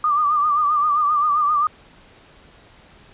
sine tone with vibrato, 1192 Hz, D6, 25 cents sharp, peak -15 dBFS, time 0.04-1.67 s, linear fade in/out 2 ms, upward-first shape triangle, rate 7.6 Hz, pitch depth 80 cents each way, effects pink hiss -49 dBFS RMS until 3.13 s + resampled to 8000 Hz

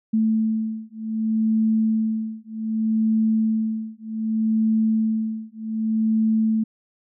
sine beating tone pair, 220 / 220.65 Hz, A3 / A3, 0 / +5 cents, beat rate 0.65 Hz, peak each -22 dBFS, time 0.13-6.64 s, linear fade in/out 10 ms, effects none

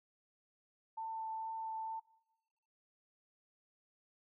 sine tone with vibrato, 890 Hz, A5, 20 cents sharp, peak -39 dBFS, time 0.97-2 s, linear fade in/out 10 ms, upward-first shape sine, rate 2.2 Hz, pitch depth 9 cents each way, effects noise-tail reverb RT60 1.0 s tail -20 dB re dry

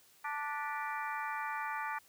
harmonic tone with a mistuned harmonic, 293.7 Hz, D4, in tune, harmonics 3 / 4 / 5 / 6 / 7 / 8, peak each -39 / -41 / -43 / -45 / -46 / -47 dBFS, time 0.24-1.99 s, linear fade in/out 10 ms, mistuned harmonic 7, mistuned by -84 cents, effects white hiss -64 dBFS RMS until 2.08 s

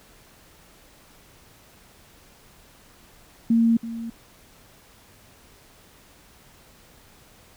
sine tone with echo, 229.5 Hz, A#3, 27 cents flat, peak -15 dBFS, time 3.5-3.77 s, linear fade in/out 5 ms, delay 330 ms, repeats 1, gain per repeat -14 dB, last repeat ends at 4.1 s, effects pink hiss -53 dBFS RMS until 7.56 s

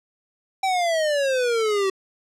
square exponential sweep, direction down, 780 to 378.8 Hz, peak -20 dBFS, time 0.63-1.9 s, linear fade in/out 5 ms, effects low-pass 8000 Hz 12 dB/octave

